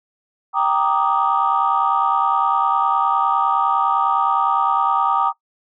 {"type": "chord", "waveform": "sine", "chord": "Eb major seventh", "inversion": "first", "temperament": "equal", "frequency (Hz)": [784, 932.3, 1174.7, 1244.5], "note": ["G5", "Bb5", "D6", "Eb6"], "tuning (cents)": [0, 0, 0, 0], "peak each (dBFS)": -20, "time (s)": [0.53, 5.33], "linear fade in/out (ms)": 50, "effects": ["noise-tail reverb RT60 0.1 s tail -19 dB re dry", "tanh soft clip ceiling -6 dBFS"]}